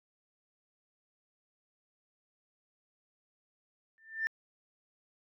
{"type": "tone with exponential growth", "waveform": "sine", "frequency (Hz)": 1786, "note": "A6", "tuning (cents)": 25, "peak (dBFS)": -25, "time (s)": [3.98, 4.27], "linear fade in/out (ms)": 0, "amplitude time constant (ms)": 62, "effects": ["tanh soft clip ceiling -24 dBFS"]}